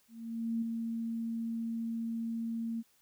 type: tone with ADSR envelope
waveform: sine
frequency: 228.7 Hz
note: A#3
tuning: 33 cents flat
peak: -29 dBFS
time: 0.08-2.83 s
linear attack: 540 ms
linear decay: 6 ms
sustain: -4 dB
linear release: 36 ms
effects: white hiss -69 dBFS RMS until 3.01 s